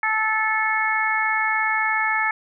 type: harmonic tone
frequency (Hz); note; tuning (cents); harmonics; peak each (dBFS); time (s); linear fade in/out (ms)
436.6; A4; -13; 2 / 3 / 4 / 5; -25 / -26 / -23 / -24; 0.03-2.31; 2
effects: none